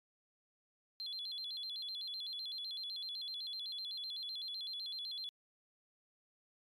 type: tone with vibrato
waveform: sine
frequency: 3760 Hz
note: A#7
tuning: 14 cents sharp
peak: -39 dBFS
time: 1-5.29 s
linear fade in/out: 0 ms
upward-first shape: square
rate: 7.9 Hz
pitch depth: 170 cents each way
effects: tanh soft clip ceiling -36 dBFS + MP3 96 kbps